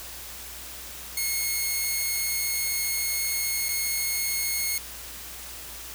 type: tone with dropouts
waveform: 5% pulse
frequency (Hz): 2171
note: C#7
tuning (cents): -37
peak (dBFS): -15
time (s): 1.17-4.78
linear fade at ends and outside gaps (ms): 2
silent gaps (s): 3.685-3.689
effects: added 60 Hz sine -48 dBFS peak until 5.94 s + white hiss -40 dBFS RMS until 5.94 s